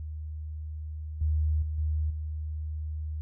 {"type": "tone with level steps", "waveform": "sine", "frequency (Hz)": 77, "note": "D#2", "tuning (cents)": -17, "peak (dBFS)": [-34, -23, -29, -25, -31], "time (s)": [0, 3.21], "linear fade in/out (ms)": 0, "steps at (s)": [1.21, 1.62, 1.78, 2.1], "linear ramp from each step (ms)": 5, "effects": []}